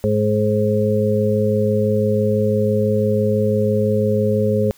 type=harmonic tone; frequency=106 Hz; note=G#2; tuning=36 cents sharp; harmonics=1 / 2 / 4 / 5; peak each=-20 / -20 / -20 / -20 dBFS; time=0.04-4.71 s; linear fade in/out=0 ms; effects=white hiss -51 dBFS RMS until 4.77 s